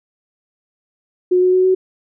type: tone with pitch steps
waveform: sine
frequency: 363 / 366.6 / 370.2 / 373.9 Hz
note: F#4 / F#4 / F#4 / F#4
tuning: -33 / -16 / +1 / +18 cents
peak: -10 dBFS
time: 1.31-1.75 s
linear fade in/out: 10 ms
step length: 110 ms
effects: none